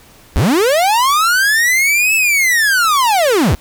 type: linear two-way sweep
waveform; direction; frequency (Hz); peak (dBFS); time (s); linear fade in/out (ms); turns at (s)
45% pulse; up then down; 46.25 to 2637 to 46.25; -10; 0.36-3.55; 0; 2.15
effects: pink hiss -44 dBFS RMS until 3.6 s